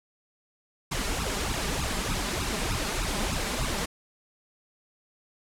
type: noise with flanger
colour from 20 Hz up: pink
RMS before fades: -29 dBFS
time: 0.91-3.86 s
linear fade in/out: 10 ms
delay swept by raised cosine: 0.76 to 5.06 ms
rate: 3.3 Hz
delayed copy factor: +0.95
effects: low-pass 10000 Hz 12 dB/octave